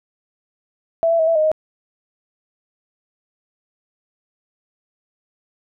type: tone with pitch steps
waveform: sine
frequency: 662 / 668 / 641 / 662 / 619 / 625 Hz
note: E5 / E5 / E5 / E5 / D#5 / D#5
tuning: +7 / +23 / -49 / +7 / -9 / +8 cents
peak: -13 dBFS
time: 1.03-1.516 s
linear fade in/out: 0 ms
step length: 81 ms
effects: none